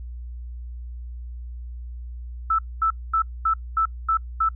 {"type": "tone bursts", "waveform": "sine", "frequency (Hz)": 1318.5, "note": "E6", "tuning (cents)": 0, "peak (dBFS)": -17, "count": 7, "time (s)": [2.5, 4.489], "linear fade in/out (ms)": 5, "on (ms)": 87, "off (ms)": 230, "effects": ["noise-tail reverb RT60 0.1 s tail -26 dB re dry", "added 60 Hz sine -32 dBFS peak until 4.55 s"]}